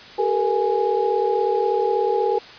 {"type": "tone cluster", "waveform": "sine", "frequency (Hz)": [389.6, 441.5, 477.9, 831], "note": ["G4", "A4", "A#4", "G#5"], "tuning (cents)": [-11, 6, 43, 1], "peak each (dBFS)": -23, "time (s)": [0.18, 2.39], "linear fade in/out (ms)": 10, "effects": ["white hiss -41 dBFS RMS until 2.58 s", "resampled to 11025 Hz"]}